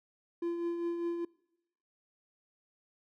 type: tone with tremolo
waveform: triangle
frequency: 341.8 Hz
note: F4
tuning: 37 cents flat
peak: -28 dBFS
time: 0.42-1.25 s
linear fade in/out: 5 ms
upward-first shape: triangle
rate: 5 Hz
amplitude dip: 50%
effects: noise-tail reverb RT60 0.9 s tail -24 dB re dry